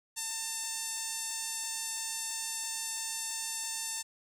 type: tone with band-pass filter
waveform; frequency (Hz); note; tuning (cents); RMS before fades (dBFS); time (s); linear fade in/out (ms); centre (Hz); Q
sawtooth; 897; A5; +33; -37; 0.16-4.03; 20; 8000; 2.1
effects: 10-bit